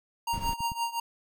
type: tone with tremolo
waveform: square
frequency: 932.3 Hz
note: A#5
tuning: in tune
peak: -26 dBFS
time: 0.27-1 s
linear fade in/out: 5 ms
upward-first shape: triangle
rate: 5.8 Hz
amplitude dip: 90%
type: noise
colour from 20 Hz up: brown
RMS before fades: -35 dBFS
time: 0.33-0.54 s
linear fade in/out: 5 ms
type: click train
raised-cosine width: 5 ms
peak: -27 dBFS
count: 4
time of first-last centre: 0.38-0.719 s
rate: 8.86 Hz
effects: none